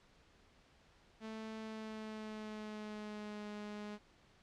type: tone with pitch glide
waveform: sawtooth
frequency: 220 to 208.7 Hz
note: A3 to G#3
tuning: 0 to +9 cents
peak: -40 dBFS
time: 1.2-3.99 s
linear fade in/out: 50 ms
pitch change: -91 cents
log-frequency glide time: 1.6-3.48 s
effects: pink hiss -67 dBFS RMS until 4.42 s + low-pass 5000 Hz 12 dB/octave